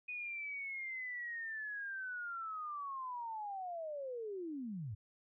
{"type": "linear sweep", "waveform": "sine", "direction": "down", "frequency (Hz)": [2489, 92.5], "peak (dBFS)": -40, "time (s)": [0.08, 4.95], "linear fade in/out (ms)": 10, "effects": []}